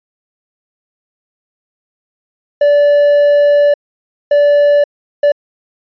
triangle tone bursts at uneven times, 580 Hz, D5, 22 cents flat, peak -4 dBFS, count 3, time 2.61-3.74 / 4.31-4.84 / 5.23-5.32 s, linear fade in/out 5 ms, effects resampled to 11025 Hz

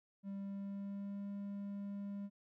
triangle tone with pitch glide, 197.3 to 200.7 Hz, G3 to G3, +11 to +41 cents, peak -39 dBFS, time 0.23-2.3 s, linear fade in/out 50 ms, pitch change +30 cents, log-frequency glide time 0.37-1.3 s, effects none

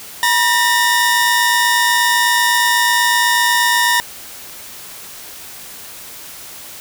sawtooth tone pair together, 963 / 1817.9 Hz, B5 / A#6, -44 / -44 cents, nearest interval major seventh, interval 1100 cents, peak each -11 dBFS, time 0.23-4 s, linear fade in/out 0 ms, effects white hiss -34 dBFS RMS until 6.8 s

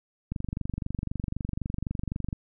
click train, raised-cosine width 5 ms, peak -18 dBFS, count 49, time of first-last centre 0.32-2.328 s, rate 23.9 Hz, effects none

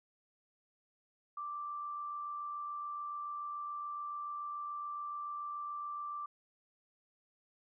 sine tone with amplitude modulation, 1174.7 Hz, D6, in tune, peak -37 dBFS, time 1.37-6.26 s, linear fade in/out 5 ms, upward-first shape sine, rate 87 Hz, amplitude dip 30%, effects none

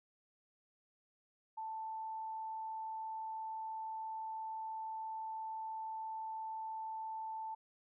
sine tone, 883 Hz, A5, 6 cents sharp, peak -40 dBFS, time 1.57-7.55 s, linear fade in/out 10 ms, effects none

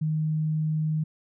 sine tone, 155.56 Hz, D#3, in tune, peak -23 dBFS, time 0.01-1.04 s, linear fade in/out 10 ms, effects none

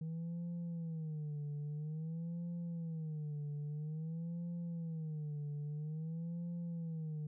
sine tone with vibrato, 158.7 Hz, D#3, 35 cents sharp, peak -36 dBFS, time 0.01-7.27 s, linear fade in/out 5 ms, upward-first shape sine, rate 0.5 Hz, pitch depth 140 cents each way, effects tanh soft clip ceiling -38 dBFS

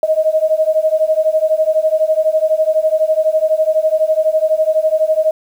sine beating tone pair, 622.3 / 634.3 Hz, D#5 / D#5, 0 / +33 cents, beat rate 12 Hz, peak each -14 dBFS, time 0.03-5.31 s, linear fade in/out 2 ms, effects 7-bit

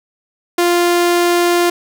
sawtooth tone, 348.7 Hz, F4, 3 cents flat, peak -7 dBFS, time 0.58-1.7 s, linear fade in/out 5 ms, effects none

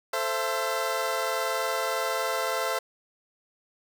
20% pulse chord, A minor, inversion none, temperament equal with one note detuned, 440 / 523.3 / 670.8 Hz, A4 / C5 / E5, 0 / 0 / +30 cents, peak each -28 / -25 / -25 dBFS, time 0.13-2.79 s, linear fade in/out 5 ms, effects none

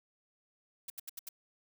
blue noise bursts, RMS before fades -42 dBFS, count 5, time 0.88-1.289 s, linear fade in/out 5 ms, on 21 ms, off 76 ms, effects none

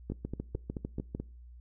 two click trains, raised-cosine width 3 ms, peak -23 / -22 dBFS, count 6 / 8, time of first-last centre 0.12-1.2 / 0.1-1.149 s, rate 4.63 / 6.67 Hz, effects noise-tail reverb RT60 0.4 s tail -23 dB re dry + added 60 Hz sine -48 dBFS peak until 1.6 s

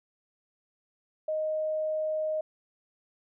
sine tone, 622.3 Hz, D#5, in tune, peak -27 dBFS, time 1.28-2.41 s, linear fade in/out 5 ms, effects none

